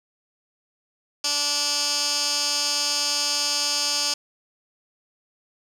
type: tone with band-pass filter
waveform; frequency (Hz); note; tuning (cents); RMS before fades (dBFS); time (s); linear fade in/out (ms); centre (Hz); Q
15% pulse; 290.7; D4; -18; -24; 1.24-4.14; 5; 5500; 3.2
effects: none